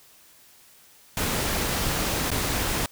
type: noise with dropouts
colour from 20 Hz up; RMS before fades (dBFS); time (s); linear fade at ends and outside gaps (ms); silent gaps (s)
pink; -26; 1.17-2.86; 2; 2.305-2.315
effects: white hiss -54 dBFS RMS until 2.91 s